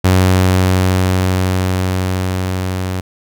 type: tone with level ramp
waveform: sawtooth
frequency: 92.8 Hz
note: F#2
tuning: 6 cents sharp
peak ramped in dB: -4 to -14 dBFS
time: 0.04-3.01 s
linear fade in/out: 10 ms
effects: none

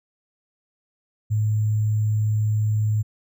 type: tone with sample-and-hold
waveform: sine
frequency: 107.3 Hz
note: A2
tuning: 43 cents flat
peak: -18 dBFS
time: 1.3-3.03 s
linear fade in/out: 20 ms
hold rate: 7350 Hz
effects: none

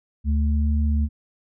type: tone pair together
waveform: sine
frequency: 73.63 / 220 Hz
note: D2 / A3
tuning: +5 / 0 cents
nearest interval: octave + perfect fifth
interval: 1895 cents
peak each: -18 / -27 dBFS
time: 0.24-1.09 s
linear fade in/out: 50 ms
effects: none

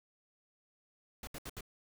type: noise bursts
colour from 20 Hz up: pink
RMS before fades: -44 dBFS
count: 4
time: 1.23-1.608 s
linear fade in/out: 2 ms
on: 42 ms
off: 70 ms
effects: none

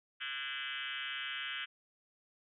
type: tone with frequency modulation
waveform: sine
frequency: 2315 Hz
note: D7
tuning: 25 cents flat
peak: -37 dBFS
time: 0.2-1.66 s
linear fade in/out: 20 ms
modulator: 137 Hz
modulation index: 6.8
effects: none

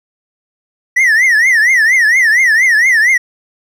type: tone with vibrato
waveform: triangle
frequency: 1910 Hz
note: A#6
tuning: 42 cents sharp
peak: -5 dBFS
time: 0.96-3.18 s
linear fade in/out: 10 ms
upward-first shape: triangle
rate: 4.3 Hz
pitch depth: 220 cents each way
effects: none

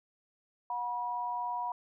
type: tone pair together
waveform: sine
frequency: 726 / 969.1 Hz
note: F#5 / B5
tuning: -33 / -33 cents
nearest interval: perfect fourth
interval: 500 cents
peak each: -38 / -33 dBFS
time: 0.7-1.72 s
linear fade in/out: 2 ms
effects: none

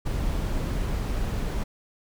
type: noise with ADSR envelope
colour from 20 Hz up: brown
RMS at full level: -24 dBFS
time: 0.05-1.64 s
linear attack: 22 ms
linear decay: 4 ms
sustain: -3 dB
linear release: 12 ms
effects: none

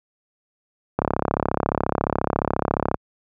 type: click train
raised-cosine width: 1 ms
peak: -5 dBFS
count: 68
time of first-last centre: 0.99-2.943 s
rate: 34.3 Hz
effects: high-pass 60 Hz 12 dB/octave

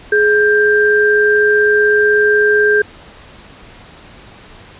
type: tone pair together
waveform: sine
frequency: 419.9 / 1584 Hz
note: G#4 / G6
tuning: +19 / +18 cents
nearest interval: octave + major seventh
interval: 2299 cents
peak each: -11 dBFS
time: 0.12-2.82 s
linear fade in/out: 5 ms
effects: pink hiss -39 dBFS RMS until 4.79 s + resampled to 8000 Hz

